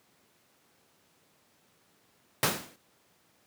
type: noise with exponential decay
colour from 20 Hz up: pink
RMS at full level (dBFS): -21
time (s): 2.43-2.76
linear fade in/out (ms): 1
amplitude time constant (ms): 71
effects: pink hiss -66 dBFS RMS until 3.46 s + high-pass 150 Hz 12 dB/octave